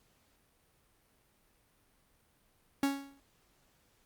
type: tone with exponential decay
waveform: 45% pulse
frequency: 277.2 Hz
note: C#4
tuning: in tune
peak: -25 dBFS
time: 2.83-3.2 s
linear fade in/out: 2 ms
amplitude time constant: 80 ms
effects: pink hiss -70 dBFS RMS until 4.05 s + Opus 48 kbps